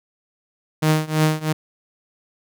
sawtooth tone with tremolo, 155.56 Hz, D#3, in tune, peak -9 dBFS, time 0.82-1.53 s, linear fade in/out 10 ms, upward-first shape triangle, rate 3 Hz, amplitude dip 95%, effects none

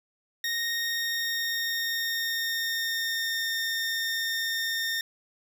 20% pulse tone with pitch glide, 1858 to 1824 Hz, A#6 to A#6, -6 to -38 cents, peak -22 dBFS, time 0.44-5.01 s, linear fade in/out 2 ms, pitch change -32 cents, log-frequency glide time 0.65-3.48 s, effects none

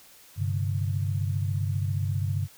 sine chord, G suspended fourth, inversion none, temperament equal with one note detuned, 98 / 130.81 / 145.73 Hz, G2 / C3 / D3, 0 / 0 / -13 cents, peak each -26 / -32 / -32 dBFS, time 0.36-2.48 s, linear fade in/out 50 ms, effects white hiss -53 dBFS RMS until 2.57 s

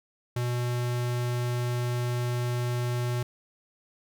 square tone, 122 Hz, B2, 21 cents flat, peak -27 dBFS, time 0.36-3.23 s, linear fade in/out 5 ms, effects none

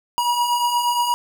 square beating tone pair, 955 / 963.5 Hz, A#5 / B5, +42 / -43 cents, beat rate 8.5 Hz, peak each -27 / -19 dBFS, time 0.18-1.14 s, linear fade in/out 0 ms, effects none

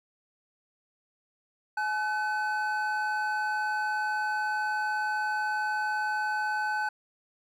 triangle tone pair together, 849.1 / 1513 Hz, G#5 / F#6, +38 / +38 cents, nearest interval minor seventh, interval 1000 cents, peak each -28 dBFS, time 1.77-6.89 s, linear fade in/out 5 ms, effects none

